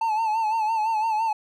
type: tone with vibrato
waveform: triangle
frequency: 880 Hz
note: A5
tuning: in tune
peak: -19 dBFS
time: 0.01-1.33 s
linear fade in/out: 5 ms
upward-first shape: sine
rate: 5.9 Hz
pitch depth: 65 cents each way
effects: none